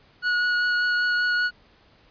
45% pulse tone with vibrato, 1457 Hz, F#6, 27 cents flat, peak -20 dBFS, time 0.22-1.51 s, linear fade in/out 50 ms, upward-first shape triangle, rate 5.1 Hz, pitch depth 11 cents each way, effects pink hiss -57 dBFS RMS until 2.1 s + resampled to 11025 Hz

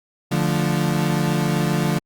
35% pulse chord, D minor, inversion none, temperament equal, 146.83 / 174.61 / 220 Hz, D3 / F3 / A3, 0 / 0 / 0 cents, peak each -20 / -20 / -24 dBFS, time 0.31-1.99 s, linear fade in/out 10 ms, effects Opus 48 kbps

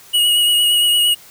square tone with vibrato, 2899 Hz, F#7, 36 cents flat, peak -12 dBFS, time 0.13-1.15 s, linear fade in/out 20 ms, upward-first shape sine, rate 8.7 Hz, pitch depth 22 cents each way, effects white hiss -43 dBFS RMS until 1.3 s

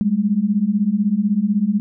sine beating tone pair, 196 / 212 Hz, G3 / G#3, 0 / +36 cents, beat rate 16 Hz, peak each -19 / -17 dBFS, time 0.01-1.8 s, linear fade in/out 0 ms, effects none

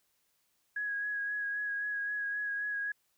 sine tone with vibrato, 1661.2 Hz, G#6, in tune, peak -32 dBFS, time 0.76-2.92 s, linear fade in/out 5 ms, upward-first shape sine, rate 3.8 Hz, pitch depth 21 cents each way, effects white hiss -75 dBFS RMS until 3.17 s

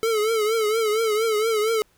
square tone with vibrato, 437.9 Hz, A4, 8 cents flat, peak -20 dBFS, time 0.03-1.82 s, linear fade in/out 0 ms, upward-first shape triangle, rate 4.3 Hz, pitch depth 97 cents each way, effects pink hiss -62 dBFS RMS until 1.97 s

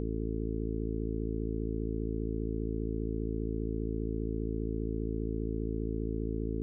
harmonic tone, 55 Hz, A1, in tune, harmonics 1 / 2 / 3 / 4 / 5 / 6 / 7 / 8, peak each -35 / -39 / -42 / -41 / -39 / -42 / -42 / -41 dBFS, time 0-6.62 s, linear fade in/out 0 ms, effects none

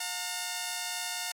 5% pulse tone pair together, 716 / 911 Hz, F5 / A#5, +43 / -40 cents, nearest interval major third, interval 417 cents, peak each -24 dBFS, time 0-1.32 s, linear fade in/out 5 ms, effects AAC 64 kbps

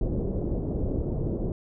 pink low-pass noise, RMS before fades -28 dBFS, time 0.01-1.52 s, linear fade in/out 2 ms, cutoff 490 Hz, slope 24 dB/octave, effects none

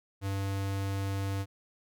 square tone, 98 Hz, G2, in tune, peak -31 dBFS, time 0.21-1.46 s, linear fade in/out 50 ms, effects none

